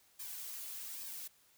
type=noise with flanger; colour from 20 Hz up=blue; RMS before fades=-45 dBFS; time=0.19-1.28 s; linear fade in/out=10 ms; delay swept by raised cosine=1.4 to 4 ms; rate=1.2 Hz; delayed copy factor=-0.65; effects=white hiss -68 dBFS RMS until 1.57 s